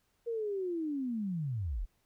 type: linear sweep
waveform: sine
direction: down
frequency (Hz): 475 to 30.87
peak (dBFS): -32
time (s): 0.26-1.86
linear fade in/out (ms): 20
effects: pink hiss -75 dBFS RMS until 2.05 s